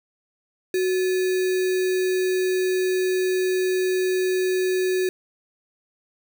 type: tone with sample-and-hold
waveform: sine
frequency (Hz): 370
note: F#4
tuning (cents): 0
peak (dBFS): -19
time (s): 0.74-5.09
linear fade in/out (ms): 2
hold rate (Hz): 2100
effects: none